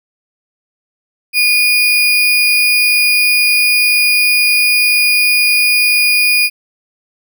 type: tone with sample-and-hold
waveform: sine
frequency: 2449 Hz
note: D#7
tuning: 28 cents flat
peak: -8 dBFS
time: 1.33-6.5 s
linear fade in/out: 50 ms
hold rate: 7350 Hz
effects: none